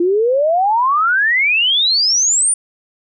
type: exponential sweep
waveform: sine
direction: up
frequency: 337 to 9480 Hz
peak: -11 dBFS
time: 0-2.54 s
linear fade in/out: 5 ms
effects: none